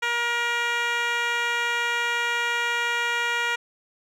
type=tone with band-pass filter; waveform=10% pulse; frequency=474.2 Hz; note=A#4; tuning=30 cents sharp; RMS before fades=-25 dBFS; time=0.02-3.56 s; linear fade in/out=10 ms; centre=1900 Hz; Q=0.82; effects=none